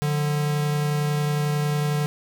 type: tone pair together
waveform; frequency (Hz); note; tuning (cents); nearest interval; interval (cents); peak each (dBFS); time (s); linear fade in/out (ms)
square; 147.9 / 178.95; D3 / F3; +13 / +42; minor third; 329; -22 / -33; 0.02-2.06; 0
effects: none